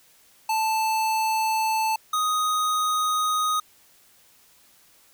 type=tone pair in turn; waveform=square; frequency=880 / 1248.1 Hz; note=A5 / D#6; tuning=0 / +5 cents; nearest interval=tritone; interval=605 cents; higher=second; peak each=-22 dBFS; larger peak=neither; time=0.49-1.96 / 2.13-3.6 s; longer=neither; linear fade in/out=5 ms; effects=white hiss -57 dBFS RMS until 5.13 s